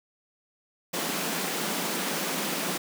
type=high-pass noise; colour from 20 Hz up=pink; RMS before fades=-30 dBFS; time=0.93-2.78 s; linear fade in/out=10 ms; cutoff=160 Hz; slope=96 dB/octave; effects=none